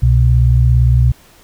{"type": "tone pair together", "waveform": "sine", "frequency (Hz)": [65.44, 123], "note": ["C2", "B2"], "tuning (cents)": [1, -7], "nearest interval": "major seventh", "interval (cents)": 1092, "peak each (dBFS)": -10, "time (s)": [0.02, 1.12], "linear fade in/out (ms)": 10, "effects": ["pink hiss -46 dBFS RMS until 1.43 s"]}